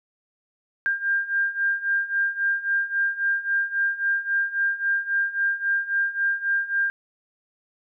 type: beating tone pair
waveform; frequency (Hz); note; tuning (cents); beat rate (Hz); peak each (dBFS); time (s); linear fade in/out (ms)
sine; 1596 / 1599.7; G6 / G6; +31 / +35; 3.7; -26 / -23; 0.86-6.9; 0
effects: none